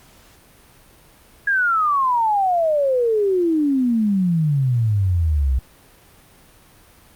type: exponential sweep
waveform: sine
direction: down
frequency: 1661.2 to 62 Hz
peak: -15 dBFS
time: 1.47-5.59 s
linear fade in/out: 5 ms
effects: pink hiss -50 dBFS RMS until 7.15 s + Opus 48 kbps